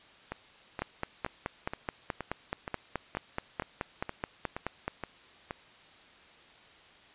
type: two click trains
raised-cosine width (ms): 0.5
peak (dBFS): -16 / -20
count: 20 / 12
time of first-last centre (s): 0.82-4.88 / 0.32-5.509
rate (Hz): 4.68 / 2.12
effects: white hiss -56 dBFS RMS until 7.14 s + resampled to 8000 Hz